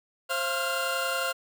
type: tone cluster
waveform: 25% pulse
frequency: 530 / 685 / 1401 Hz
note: C5 / F5 / F6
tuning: +22 / -34 / +5 cents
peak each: -28 / -30 / -26 dBFS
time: 0.29-1.33 s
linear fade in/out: 20 ms
effects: none